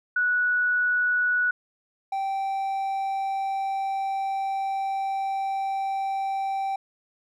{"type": "tone pair in turn", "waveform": ["sine", "triangle"], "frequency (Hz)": [1471, 779.2], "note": ["F#6", "G5"], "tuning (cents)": [-11, -11], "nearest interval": "major seventh", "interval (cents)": 1100, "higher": "first", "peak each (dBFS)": [-20, -23], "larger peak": "first", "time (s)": [[0.16, 1.51], [2.12, 6.76]], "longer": "second", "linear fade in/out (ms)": 5, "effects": []}